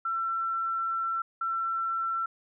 sine tone pair in turn, 1346 / 1346 Hz, E6 / E6, +36 / +36 cents, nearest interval unison, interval 0 cents, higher neither, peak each -27 dBFS, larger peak neither, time 0.05-1.22 / 1.41-2.26 s, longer first, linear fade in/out 5 ms, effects none

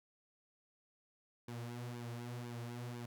sawtooth tone with flanger, 120 Hz, B2, 49 cents flat, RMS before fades -45 dBFS, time 1.48-3.06 s, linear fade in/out 5 ms, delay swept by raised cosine 1.5 to 6.7 ms, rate 2 Hz, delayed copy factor -0.7, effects none

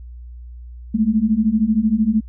sine beating tone pair, 210 / 223 Hz, G#3 / A3, +19 / +23 cents, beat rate 13 Hz, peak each -18 / -16 dBFS, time 0.94-2.21 s, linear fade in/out 10 ms, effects added 60 Hz sine -33 dBFS peak until 2.28 s

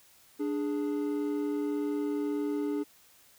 triangle tone pair together, 293.7 / 415.4 Hz, D4 / G#4, 0 / 0 cents, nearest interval tritone, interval 600 cents, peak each -28 / -32 dBFS, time 0.39-2.84 s, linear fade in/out 20 ms, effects white hiss -60 dBFS RMS until 3.38 s

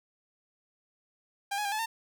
sawtooth tone with pitch steps, 800 / 836 / 802 / 861 / 906 Hz, G5 / G#5 / G5 / A5 / A#5, +35 / +11 / +39 / -38 / -50 cents, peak -26 dBFS, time 1.51-1.86 s, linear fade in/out 10 ms, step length 70 ms, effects none

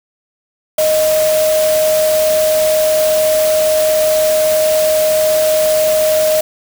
sine tone in noise, 622 Hz, D#5, 1 cent flat, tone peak -10 dBFS, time 0.78-6.41 s, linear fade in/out 5 ms, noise white, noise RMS -21 dBFS, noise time 0.78-6.41 s, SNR +8 dB, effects none

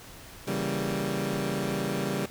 20% pulse chord, C# diminished seventh, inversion none, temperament equal, 138.59 / 164.81 / 196 / 233.1 Hz, C#3 / E3 / G3 / Bb3, 0 / 0 / 0 / 0 cents, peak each -28 / -31 / -26 / -32 dBFS, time 0.47-2.26 s, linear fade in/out 5 ms, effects pink hiss -47 dBFS RMS until 2.3 s

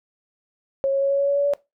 sine tone with pitch steps, 545 / 548.8 / 552.6 / 556.5 / 560.3 / 564.2 / 568.1 / 572.1 Hz, C#5 / C#5 / C#5 / C#5 / C#5 / C#5 / C#5 / D5, -29 / -17 / -6 / +7 / +18 / +30 / +42 / -45 cents, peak -17 dBFS, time 0.84-1.536 s, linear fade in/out 0 ms, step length 87 ms, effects noise-tail reverb RT60 0.2 s tail -19 dB re dry

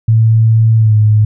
sine tone with pitch glide, 112 to 106.94 Hz, A2 to A2, +31 to -49 cents, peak -5 dBFS, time 0.08-1.25 s, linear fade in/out 5 ms, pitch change -80 cents, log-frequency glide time 0.77-0.95 s, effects none

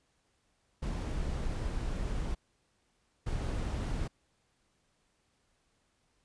brown noise bursts at uneven times, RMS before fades -34 dBFS, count 2, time 0.82-2.35 / 3.26-4.08 s, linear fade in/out 10 ms, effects pink hiss -74 dBFS RMS until 6.24 s + resampled to 22050 Hz

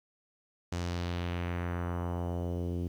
sawtooth tone with low-pass filter sweep, 87.31 Hz, F2, in tune, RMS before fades -34 dBFS, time 0.72-2.88 s, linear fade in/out 5 ms, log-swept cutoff 7000 to 320 Hz, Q 1.6, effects 10-bit

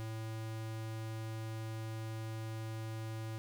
square tone, 111 Hz, A2, 16 cents sharp, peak -40 dBFS, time 0-3.38 s, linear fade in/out 0 ms, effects none

